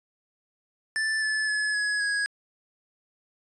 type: tone with pitch steps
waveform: square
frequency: 1760 / 1733.8 / 1707.9 / 1682.5 / 1657.4 Hz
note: A6 / A6 / G#6 / G#6 / G#6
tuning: 0 / -26 / +48 / +22 / -4 cents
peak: -25 dBFS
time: 0.96-2.26 s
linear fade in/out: 0 ms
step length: 260 ms
effects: resampled to 22050 Hz

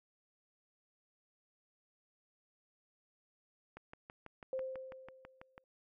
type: click train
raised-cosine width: 0.5 ms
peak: -34 dBFS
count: 12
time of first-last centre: 3.77-5.579 s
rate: 6.08 Hz
type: tone with exponential decay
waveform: sine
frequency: 523.3 Hz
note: C5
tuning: in tune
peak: -34 dBFS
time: 4.53-5.64 s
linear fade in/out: 1 ms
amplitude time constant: 240 ms
effects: none

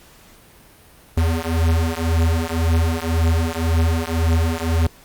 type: beating tone pair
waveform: square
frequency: 81.2 / 83.1 Hz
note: E2 / E2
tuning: -26 / +15 cents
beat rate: 1.9 Hz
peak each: -20 dBFS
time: 1.17-4.87 s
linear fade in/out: 5 ms
effects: pink hiss -48 dBFS RMS until 5.04 s + Opus 48 kbps

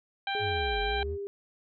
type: harmonic tone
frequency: 789 Hz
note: G5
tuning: 11 cents sharp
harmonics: 1 / 2 / 3 / 4 / 5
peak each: -32 / -35 / -37 / -38 / -39 dBFS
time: 0.27-1.03 s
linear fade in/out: 2 ms
type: tone with pitch glide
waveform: sine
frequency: 416.8 to 400.7 Hz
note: G#4 to G4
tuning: +6 to +38 cents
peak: -33 dBFS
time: 0.35-1.27 s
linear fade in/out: 0 ms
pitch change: -68 cents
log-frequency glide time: 0.93-1.08 s
type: linear two-way sweep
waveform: triangle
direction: down then up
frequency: 110 to 45 to 85.5 Hz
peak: -31 dBFS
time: 0.39-1.18 s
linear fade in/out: 50 ms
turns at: 0.81 s
effects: none

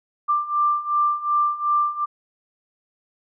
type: beating tone pair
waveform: sine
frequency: 1182 / 1184.7 Hz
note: D6 / D6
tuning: +11 / +15 cents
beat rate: 2.7 Hz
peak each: -23 / -20 dBFS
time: 0.28-2.06 s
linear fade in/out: 20 ms
effects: none

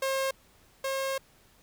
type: tone pair in turn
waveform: sawtooth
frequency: 536 / 538.1 Hz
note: C5 / C5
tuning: +42 / +48 cents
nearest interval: unison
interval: 6 cents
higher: second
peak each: -23 / -25 dBFS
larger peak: first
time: 0.02-0.31 / 0.84-1.18 s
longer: second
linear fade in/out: 5 ms
effects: pink hiss -61 dBFS RMS until 1.62 s

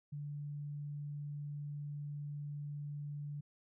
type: tone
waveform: sine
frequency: 145.8 Hz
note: D3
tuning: 12 cents flat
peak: -40 dBFS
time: 0.12-3.41 s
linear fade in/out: 10 ms
effects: none

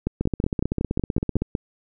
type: two click trains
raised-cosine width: 3 ms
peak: -10 / -9 dBFS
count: 20 / 9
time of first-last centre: 0.21-1.42 / 0.07-1.551 s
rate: 15.7 / 5.4 Hz
effects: none

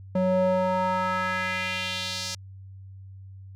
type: tone with band-pass filter sweep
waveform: square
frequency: 185 Hz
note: F#3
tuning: in tune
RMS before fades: -26 dBFS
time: 0.15-2.35 s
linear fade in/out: 5 ms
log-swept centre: 400 to 5500 Hz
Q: 2.2
effects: added 96 Hz sine -41 dBFS peak until 3.55 s

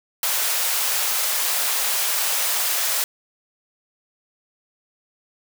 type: high-pass noise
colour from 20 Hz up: white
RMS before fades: -22 dBFS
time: 0.23-3.04 s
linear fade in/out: 2 ms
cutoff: 530 Hz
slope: 24 dB/octave
effects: none

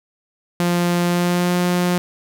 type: tone with pitch glide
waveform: sawtooth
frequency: 174.61 to 177.76 Hz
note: F3 to F3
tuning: 0 to +31 cents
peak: -12 dBFS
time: 0.6-1.98 s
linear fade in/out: 0 ms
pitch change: +31 cents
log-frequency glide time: 1.04-1.55 s
effects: none

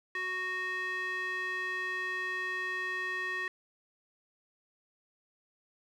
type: tone with band-pass filter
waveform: square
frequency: 370 Hz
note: F#4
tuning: in tune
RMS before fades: -35 dBFS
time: 0.15-3.48 s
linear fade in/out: 2 ms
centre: 1900 Hz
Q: 3.8
effects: none

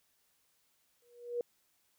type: tone with exponential growth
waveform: sine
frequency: 480.3 Hz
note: B4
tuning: 48 cents flat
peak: -29 dBFS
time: 1.02-1.41 s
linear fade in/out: 2 ms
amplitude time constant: 83 ms
effects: white hiss -74 dBFS RMS until 1.98 s

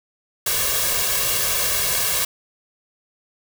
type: noise with comb filter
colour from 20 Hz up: white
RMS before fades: -21 dBFS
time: 0.46-2.25 s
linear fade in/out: 5 ms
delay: 1.8 ms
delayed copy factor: +0.8
effects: none

